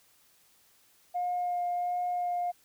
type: tone with vibrato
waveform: sine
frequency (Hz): 711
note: F5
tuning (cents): +31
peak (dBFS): -27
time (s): 1.14-2.52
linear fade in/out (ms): 20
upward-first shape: sine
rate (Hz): 1.4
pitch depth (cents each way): 10
effects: tanh soft clip ceiling -24 dBFS + white hiss -64 dBFS RMS until 2.64 s